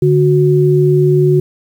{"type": "tone pair together", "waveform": "sine", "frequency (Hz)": [146.32, 366.8], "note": ["D3", "F#4"], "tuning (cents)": [-6, -15], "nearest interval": "octave + major third", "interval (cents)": 1591, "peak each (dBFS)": -10, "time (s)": [0.02, 1.4], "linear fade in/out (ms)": 5, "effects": ["7-bit"]}